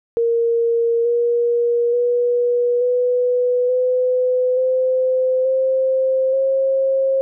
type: tone with pitch steps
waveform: sine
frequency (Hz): 465.2 / 474.7 / 484.4 / 494.3 / 504.4 / 514.7 / 525.2 / 535.9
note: A#4 / A#4 / B4 / B4 / B4 / C5 / C5 / C5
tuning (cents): -4 / +31 / -34 / +1 / +36 / -29 / +6 / +41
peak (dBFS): -14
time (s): 0.17-7.21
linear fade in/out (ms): 0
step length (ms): 880
effects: none